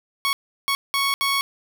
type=tone bursts at uneven times; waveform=15% pulse; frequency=1108.7 Hz; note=C#6; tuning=in tune; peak=-13 dBFS; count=4; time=0.25-0.33 / 0.68-0.75 / 0.94-1.14 / 1.21-1.41 s; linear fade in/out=0 ms; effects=none